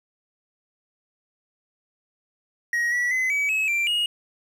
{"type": "tone with pitch steps", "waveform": "triangle", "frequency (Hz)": [1890, 1945, 2036, 2280, 2573, 2359, 2874], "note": ["A#6", "B6", "C7", "C#7", "E7", "D7", "F7"], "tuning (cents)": [23, -27, -48, 48, -43, 7, 49], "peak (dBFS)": -19, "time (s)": [2.73, 4.06], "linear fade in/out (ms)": 2, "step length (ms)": 190, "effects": ["9-bit"]}